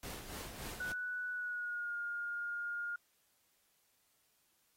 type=noise with tremolo; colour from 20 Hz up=pink; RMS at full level=-45 dBFS; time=0.03-0.92 s; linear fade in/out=2 ms; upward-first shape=sine; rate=3.5 Hz; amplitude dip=50%
type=tone with pitch glide; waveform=sine; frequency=1480 to 1418.9 Hz; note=F#6 to F6; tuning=0 to +27 cents; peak=-37 dBFS; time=0.8-2.96 s; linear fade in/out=5 ms; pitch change=-73 cents; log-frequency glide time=1.31-1.96 s
effects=white hiss -75 dBFS RMS until 4.76 s + AAC 48 kbps